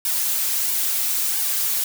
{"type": "noise with flanger", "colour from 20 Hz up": "blue", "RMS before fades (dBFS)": -22, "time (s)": [0.05, 1.84], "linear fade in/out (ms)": 2, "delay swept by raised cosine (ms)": [1.5, 5.8], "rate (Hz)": 1.5, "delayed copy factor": -0.95, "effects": []}